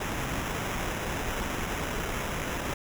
pink noise with sample-and-hold, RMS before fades -32 dBFS, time 0-2.74 s, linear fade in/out 5 ms, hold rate 4410 Hz, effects none

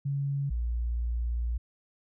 sine tone pair in turn, 140 / 58.75 Hz, C#3 / A#1, +18 / +14 cents, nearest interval octave + minor third, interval 1504 cents, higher first, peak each -27 dBFS, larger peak neither, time 0.05-0.5 / 0.5-1.58 s, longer second, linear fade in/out 10 ms, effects none

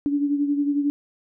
sine beating tone pair, 286 / 297 Hz, D4 / D4, -46 / +20 cents, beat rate 11 Hz, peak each -20 / -28 dBFS, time 0.06-0.9 s, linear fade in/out 0 ms, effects none

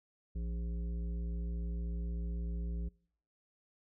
harmonic tone with a mistuned harmonic, 58.3 Hz, A#1, 1 cent sharp, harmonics 1 / 3 / 5 / 7 / 9, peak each -35 / -44 / -56 / -56 / -64 dBFS, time 0.35-2.89 s, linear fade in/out 10 ms, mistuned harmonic 3, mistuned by -34 cents, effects noise-tail reverb RT60 0.6 s tail -25 dB re dry

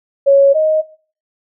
sine tone pair in turn, 554.4 / 624.6 Hz, C#5 / D#5, 0 / +7 cents, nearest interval major second, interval 207 cents, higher second, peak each -5 / -10 dBFS, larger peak first, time 0.26-0.54 / 0.54-0.82 s, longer neither, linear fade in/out 20 ms, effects noise-tail reverb RT60 0.4 s tail -17 dB re dry

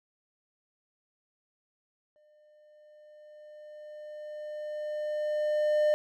triangle tone with exponential growth, 603 Hz, D5, 46 cents sharp, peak -19 dBFS, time 2.16-5.94 s, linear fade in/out 0 ms, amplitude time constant 820 ms, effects none

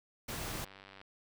pink noise, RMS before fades -40 dBFS, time 0.28-0.65 s, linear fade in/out 10 ms
click train, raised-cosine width 0.3 ms, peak -36 dBFS, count 55, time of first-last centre 0.46-1.014 s, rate 97.4 Hz
effects none

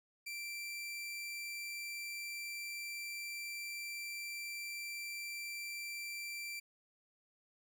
sawtooth tone, 2349 Hz, D7, in tune, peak -38 dBFS, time 0.26-6.6 s, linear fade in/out 10 ms, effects none

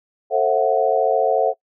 sine chord, F# half-diminished seventh, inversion first, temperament just, 444 / 532.8 / 666 / 740 Hz, A4 / C5 / E5 / F#5, +16 / +31 / +18 / 0 cents, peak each -20 dBFS, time 0.3-1.54 s, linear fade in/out 50 ms, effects noise-tail reverb RT60 0.1 s tail -22 dB re dry

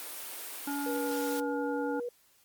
white high-pass noise, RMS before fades -41 dBFS, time 0-1.4 s, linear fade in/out 0 ms, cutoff 270 Hz, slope 48 dB/octave
harmonic tone, 284.2 Hz, C#4, 43 cents sharp, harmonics 1 / 3 / 5, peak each -33 / -38 / -41 dBFS, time 0.67-2 s, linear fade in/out 5 ms
sine tone with vibrato, 482.6 Hz, B4, 40 cents flat, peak -33 dBFS, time 0.86-2.09 s, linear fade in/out 5 ms, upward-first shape square, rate 11 Hz, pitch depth 9 cents each way
effects white hiss -65 dBFS RMS until 2.44 s + Opus 32 kbps

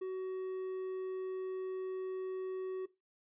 triangle tone, 375 Hz, F#4, 23 cents sharp, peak -34 dBFS, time 0.01-2.86 s, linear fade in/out 10 ms, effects noise-tail reverb RT60 0.2 s tail -17 dB re dry + resampled to 8000 Hz

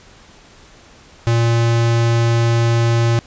square tone, 116.54 Hz, A#2, in tune, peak -13 dBFS, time 1.27-3.19 s, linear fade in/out 0 ms, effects pink hiss -45 dBFS RMS until 3.26 s + resampled to 16000 Hz

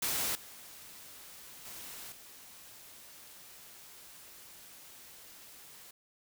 white noise with level steps, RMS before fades -33 / -51 / -46 / -53 dBFS, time 0.02-5.91 s, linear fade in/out 5 ms, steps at 0.35 / 1.65 / 2.12 s, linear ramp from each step 2 ms, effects none

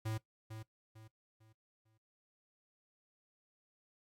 square tone with echo, 110 Hz, A2, in tune, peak -37 dBFS, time 0.05-0.18 s, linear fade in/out 10 ms, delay 450 ms, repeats 4, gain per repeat -9 dB, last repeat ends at 1.98 s, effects noise-tail reverb RT60 0.1 s tail -17 dB re dry + AAC 64 kbps

